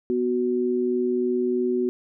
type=tone pair together; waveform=sine; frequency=246.9 / 370 Hz; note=B3 / F#4; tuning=0 / 0 cents; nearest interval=perfect fifth; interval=700 cents; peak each=-25 / -22 dBFS; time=0.1-1.89 s; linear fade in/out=0 ms; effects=none